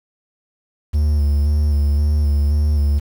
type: tone with vibrato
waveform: triangle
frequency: 73.42 Hz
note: D2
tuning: in tune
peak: -11 dBFS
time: 0.93-3 s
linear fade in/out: 20 ms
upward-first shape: square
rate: 1.9 Hz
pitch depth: 28 cents each way
effects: 7-bit